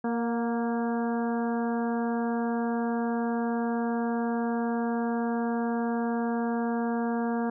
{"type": "harmonic tone with a mistuned harmonic", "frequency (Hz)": 233.1, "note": "A#3", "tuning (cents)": 0, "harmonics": [1, 2, 3, 4, 5, 6, 7], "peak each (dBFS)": [-27, -33, -35, -38, -43, -44, -43], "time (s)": [0.04, 7.5], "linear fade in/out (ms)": 5, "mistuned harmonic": 3, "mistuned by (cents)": 29, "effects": []}